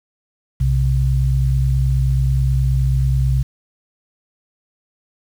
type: tone pair together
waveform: sine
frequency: 62.1 / 131.47 Hz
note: B1 / C3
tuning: +10 / +9 cents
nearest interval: octave + minor second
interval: 1299 cents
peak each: -16 dBFS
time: 0.6-3.43 s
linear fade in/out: 10 ms
effects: 7-bit